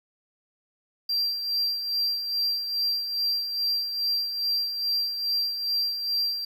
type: tone with tremolo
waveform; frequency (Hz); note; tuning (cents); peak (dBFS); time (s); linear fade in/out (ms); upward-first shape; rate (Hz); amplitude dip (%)
triangle; 4727; D8; +10; -21; 1.09-6.45; 5; sine; 2.4; 55
effects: 9-bit